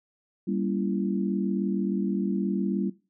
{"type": "chord", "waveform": "sine", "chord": "G diminished seventh", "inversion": "none", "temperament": "just", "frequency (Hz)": [196, 235.2, 282.2, 338.7], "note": ["G3", "Bb3", "Db4", "Fb4"], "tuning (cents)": [0, 16, 31, 47], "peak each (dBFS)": [-27, -32, -33, -32], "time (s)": [0.47, 2.9], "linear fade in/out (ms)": 10, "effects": ["noise-tail reverb RT60 0.3 s tail -18 dB re dry"]}